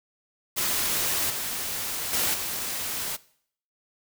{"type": "noise with level steps", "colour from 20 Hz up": "white", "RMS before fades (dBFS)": [-26, -31, -25, -31], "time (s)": [0.56, 3.17], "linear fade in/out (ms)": 20, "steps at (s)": [1.3, 2.13, 2.34], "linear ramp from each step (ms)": 2, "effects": ["noise-tail reverb RT60 0.6 s tail -20 dB re dry"]}